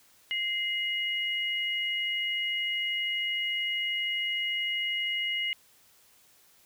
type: tone pair together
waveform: sine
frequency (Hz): 2085 / 2892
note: C7 / F#7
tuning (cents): -7 / -40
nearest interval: tritone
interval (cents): 567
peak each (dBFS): -31 / -30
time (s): 0.31-5.53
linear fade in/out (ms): 0
effects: white hiss -61 dBFS RMS until 6.65 s